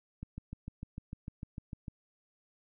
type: click train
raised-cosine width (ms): 5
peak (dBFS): -28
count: 12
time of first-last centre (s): 0.23-1.882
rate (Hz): 6.66
effects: none